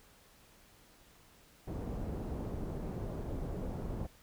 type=low-pass noise; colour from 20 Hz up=pink; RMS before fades=-39 dBFS; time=1.67-4.07 s; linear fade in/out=10 ms; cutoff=530 Hz; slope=12 dB/octave; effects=pink hiss -62 dBFS RMS until 4.22 s